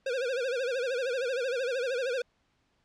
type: tone with vibrato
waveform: square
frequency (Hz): 506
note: B4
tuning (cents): +42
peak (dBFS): -29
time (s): 0.06-2.22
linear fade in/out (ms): 5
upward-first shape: sine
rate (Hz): 13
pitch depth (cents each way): 130
effects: pink hiss -72 dBFS RMS until 2.84 s + low-pass 5000 Hz 12 dB/octave